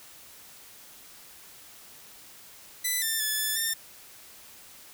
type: tone with pitch steps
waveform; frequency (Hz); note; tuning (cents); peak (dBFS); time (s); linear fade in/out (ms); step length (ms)
5% pulse; 1996 / 1789 / 1731 / 1742 / 1804; B6 / A6 / A6 / A6 / A6; +18 / +28 / -29 / -18 / +43; -16; 2.84-3.74; 10; 180
effects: white hiss -50 dBFS RMS until 4.93 s